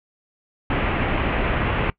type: low-pass noise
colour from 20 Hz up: pink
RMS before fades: -22 dBFS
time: 0.7-1.9 s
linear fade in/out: 2 ms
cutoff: 2900 Hz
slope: 48 dB/octave
effects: noise-tail reverb RT60 0.1 s tail -22 dB re dry